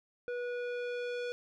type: tone with low-pass filter sweep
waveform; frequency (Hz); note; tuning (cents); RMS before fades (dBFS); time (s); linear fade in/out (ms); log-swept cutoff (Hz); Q
square; 487.1; B4; -24; -37; 0.28-1.32; 0; 1700 to 4000; 1
effects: none